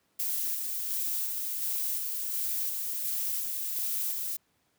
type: noise with tremolo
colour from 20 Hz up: violet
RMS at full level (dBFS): -31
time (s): 0.19-4.37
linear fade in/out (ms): 10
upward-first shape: square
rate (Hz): 1.4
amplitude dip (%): 25
effects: pink hiss -72 dBFS RMS until 4.78 s + high-pass 100 Hz 12 dB/octave